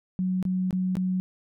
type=tone with dropouts; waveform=sine; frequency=185 Hz; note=F#3; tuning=in tune; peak=-23 dBFS; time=0.19-1.2 s; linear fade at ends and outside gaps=0 ms; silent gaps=0.427-0.452 / 0.708-0.728 / 0.954-0.969 s; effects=none